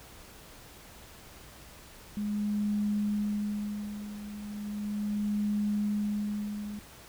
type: tone with tremolo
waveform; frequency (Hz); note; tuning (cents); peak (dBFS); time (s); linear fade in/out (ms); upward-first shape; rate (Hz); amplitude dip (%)
sine; 207.7; G#3; 0; -26; 2.17-6.79; 0; sine; 0.36; 75
effects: added 60 Hz sine -59 dBFS peak until 7.08 s + pink hiss -51 dBFS RMS until 7.08 s